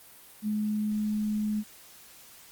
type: tone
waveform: sine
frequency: 212 Hz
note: G#3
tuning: 36 cents sharp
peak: -26 dBFS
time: 0.42-1.64 s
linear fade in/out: 50 ms
effects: white hiss -52 dBFS RMS until 2.51 s + Opus 32 kbps